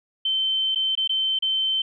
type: tone with dropouts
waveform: sine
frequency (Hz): 3091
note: G7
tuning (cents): -25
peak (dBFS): -20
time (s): 0.25-1.82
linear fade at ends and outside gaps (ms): 5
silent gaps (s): 0.749-0.757 / 0.953-0.974 / 1.076-1.093 / 1.389-1.423
effects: none